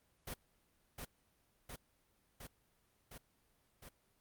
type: noise with echo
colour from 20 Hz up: pink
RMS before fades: -44 dBFS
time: 0.27-0.34 s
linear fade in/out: 5 ms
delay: 710 ms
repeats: 5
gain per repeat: -2 dB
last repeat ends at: 3.89 s
effects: pink hiss -75 dBFS RMS until 4.2 s + Opus 32 kbps